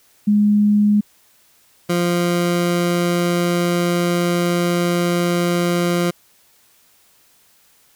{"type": "tone pair in turn", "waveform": ["sine", "20% pulse"], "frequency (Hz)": [207.7, 174.32], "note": ["G#3", "F3"], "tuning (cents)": [0, -3], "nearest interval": "minor third", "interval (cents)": 303, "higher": "first", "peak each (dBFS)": -11, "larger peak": "neither", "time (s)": [[0.27, 1.01], [1.89, 6.11]], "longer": "second", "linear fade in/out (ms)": 10, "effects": ["white hiss -55 dBFS RMS until 7.95 s"]}